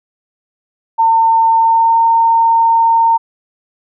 sine tone with pitch glide, 905 to 914.5 Hz, A5 to A#5, +48 to -33 cents, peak -7 dBFS, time 0.98-3.18 s, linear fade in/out 20 ms, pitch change +19 cents, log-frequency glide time 1.55-1.99 s, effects none

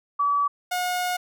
sine / sawtooth tone pair in turn, 1146 / 721.9 Hz, D6 / F#5, -43 / -43 cents, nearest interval minor sixth, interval 800 cents, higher first, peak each -19 / -20 dBFS, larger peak first, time 0.19-0.48 / 0.71-1.17 s, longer second, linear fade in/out 10 ms, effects none

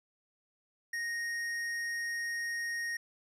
sine tone with hard clipping, 1864.7 Hz, A#6, in tune, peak -35 dBFS, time 0.93-2.97 s, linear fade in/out 5 ms, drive 10 dB, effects none

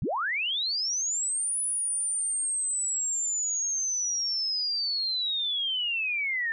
sine linear two-way sweep, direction up then down, 77.78 to 9956 to 1773 Hz, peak -26 dBFS, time 0.02-6.52 s, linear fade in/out 0 ms, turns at 1.59 s, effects none

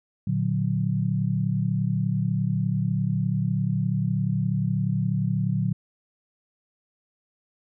sine chord, Bb augmented, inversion none, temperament equal with one note detuned, 116.54 / 148.28 / 185 Hz, Bb2 / D3 / F#3, 0 / +17 / 0 cents, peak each -26 dBFS, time 0.27-5.73 s, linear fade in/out 5 ms, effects none

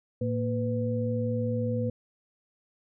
sine tone cluster, 111.9 / 232.9 / 499 Hz, A2 / A#3 / B4, +30 / -1 / +18 cents, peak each -29 / -31 / -31 dBFS, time 0.21-1.9 s, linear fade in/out 5 ms, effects none

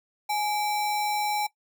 sine tone with sample-and-hold, 837 Hz, G#5, 13 cents sharp, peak -24 dBFS, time 0.29-1.47 s, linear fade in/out 10 ms, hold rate 3150 Hz, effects noise-tail reverb RT60 0.1 s tail -17 dB re dry

